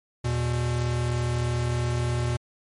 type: tone pair together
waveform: square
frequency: 81.11 / 120.8 Hz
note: E2 / B2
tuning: -27 / -38 cents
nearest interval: perfect fifth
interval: 689 cents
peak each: -31 / -25 dBFS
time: 0.24-2.37 s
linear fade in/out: 10 ms
effects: MP3 48 kbps